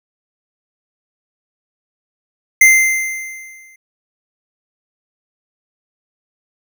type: tone with exponential decay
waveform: square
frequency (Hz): 2083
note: C7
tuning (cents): -8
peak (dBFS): -4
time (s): 2.61-3.76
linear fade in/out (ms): 5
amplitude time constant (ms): 250
effects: none